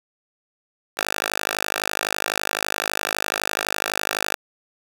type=tone with high-pass filter; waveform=5% pulse; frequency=51.91 Hz; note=G#1; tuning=in tune; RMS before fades=-26 dBFS; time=0.97-4.35 s; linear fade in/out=5 ms; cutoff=1000 Hz; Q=0.89; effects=7-bit